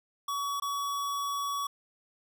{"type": "tone with dropouts", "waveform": "square", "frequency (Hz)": 1130, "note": "C#6", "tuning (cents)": 33, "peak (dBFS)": -31, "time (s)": [0.28, 1.67], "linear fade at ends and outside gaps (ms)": 5, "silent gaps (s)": [0.6, 0.621], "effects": []}